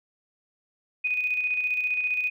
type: tone with tremolo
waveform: sine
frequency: 2489 Hz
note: D#7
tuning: in tune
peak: -22 dBFS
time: 1.04-2.3 s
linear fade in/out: 10 ms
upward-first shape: square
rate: 15 Hz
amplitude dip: 40%
effects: none